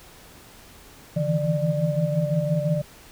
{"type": "tone cluster", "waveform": "sine", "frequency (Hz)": [144.8, 159.5, 165.3, 593], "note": ["D3", "D#3", "E3", "D5"], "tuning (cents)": [-24, 43, 5, 17], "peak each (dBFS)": -26, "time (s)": [1.16, 2.82], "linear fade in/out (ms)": 10, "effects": ["pink hiss -48 dBFS RMS until 3.11 s"]}